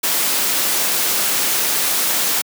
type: noise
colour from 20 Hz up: white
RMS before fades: -18 dBFS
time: 0.03-2.42 s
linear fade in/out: 10 ms
effects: high-pass 200 Hz 12 dB/octave